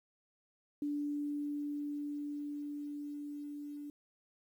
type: tone with level ramp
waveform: sine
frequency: 291.5 Hz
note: D4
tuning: 13 cents flat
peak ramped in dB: -33 to -42 dBFS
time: 0.82-3.9 s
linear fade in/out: 2 ms
effects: 11-bit